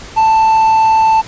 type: tone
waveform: triangle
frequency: 884 Hz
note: A5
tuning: 8 cents sharp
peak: -5 dBFS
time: 0.16-1.22 s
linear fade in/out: 20 ms
effects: pink hiss -32 dBFS RMS until 1.27 s + resampled to 16000 Hz